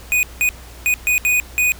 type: tone bursts at uneven times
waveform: square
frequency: 2480 Hz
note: D#7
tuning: 6 cents flat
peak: -14 dBFS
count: 6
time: 0.12-0.23 / 0.41-0.49 / 0.86-0.94 / 1.07-1.18 / 1.25-1.4 / 1.58-1.72 s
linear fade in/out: 0 ms
effects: added 60 Hz sine -37 dBFS peak until 1.79 s + pink hiss -41 dBFS RMS until 1.79 s